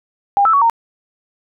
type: tone with pitch steps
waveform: sine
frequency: 804 / 1317 / 1124 / 922 Hz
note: G5 / E6 / C#6 / A#5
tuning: +44 / -2 / +24 / -19 cents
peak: -9 dBFS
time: 0.37-0.698 s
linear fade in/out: 0 ms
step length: 82 ms
effects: none